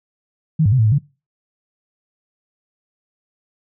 sine tone with pitch steps, 157.4 / 102 / 130.8 / 110.5 / 107.4 / 142.4 Hz, D#3 / G#2 / C3 / A2 / A2 / C#3, +20 / -31 / 0 / +8 / -41 / +47 cents, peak -11 dBFS, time 0.59-0.986 s, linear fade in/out 10 ms, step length 66 ms, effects noise-tail reverb RT60 0.3 s tail -22 dB re dry

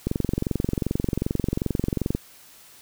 click train, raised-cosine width 3 ms, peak -10 dBFS, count 48, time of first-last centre 0.07-2.15 s, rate 22.6 Hz, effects white hiss -50 dBFS RMS until 2.81 s

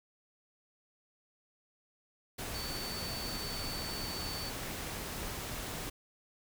sine tone in noise, 4508 Hz, C#8, 28 cents sharp, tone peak -41 dBFS, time 2.54-4.5 s, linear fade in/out 10 ms, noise pink, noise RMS -40 dBFS, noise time 2.38-5.9 s, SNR -4 dB, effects none

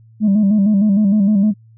sine tone with vibrato, 204.7 Hz, G#3, 25 cents flat, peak -8 dBFS, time 0.2-1.54 s, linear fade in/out 50 ms, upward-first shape square, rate 6.5 Hz, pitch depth 73 cents each way, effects tanh soft clip ceiling -8 dBFS + added 112 Hz sine -43 dBFS peak until 1.77 s

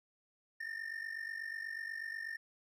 triangle ring-modulated tone, 1809 Hz, A6, 48 cents sharp, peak -35 dBFS, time 0.6-2.37 s, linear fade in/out 5 ms, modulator 24.1 Hz, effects none

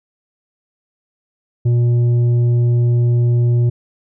sine tone with tanh clipping, 120 Hz, B2, 49 cents flat, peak -12 dBFS, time 1.65-3.7 s, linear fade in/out 10 ms, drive 6 dB, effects none

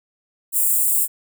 white high-pass noise, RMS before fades -18 dBFS, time 0.52-1.08 s, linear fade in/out 50 ms, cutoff 7400 Hz, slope 96 dB/octave, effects none

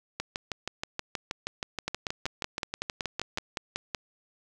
two click trains, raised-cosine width 0.2 ms, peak -14 / -13 dBFS, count 21 / 12, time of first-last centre 0.2-3.375 / 1.88-3.948 s, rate 6.3 / 5.32 Hz, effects none

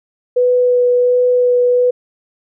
sine tone with vibrato, 493.9 Hz, B4, in tune, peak -9 dBFS, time 0.36-1.91 s, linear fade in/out 10 ms, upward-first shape sine, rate 1.4 Hz, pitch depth 9 cents each way, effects none

